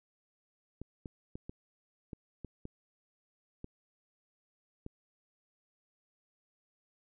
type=clicks; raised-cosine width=3 ms; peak=-29 dBFS; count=9; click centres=0.816 / 1.058 / 1.355 / 1.495 / 2.132 / 2.447 / 2.654 / 3.644 / 4.864 s; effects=none